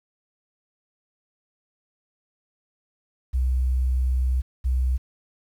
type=tone pair in turn; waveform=sine; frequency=63.7 / 63.7 Hz; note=C2 / C2; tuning=-46 / -46 cents; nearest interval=unison; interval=0 cents; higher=neither; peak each=-19 dBFS; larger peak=neither; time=3.33-4.42 / 4.64-4.98 s; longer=first; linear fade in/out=20 ms; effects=9-bit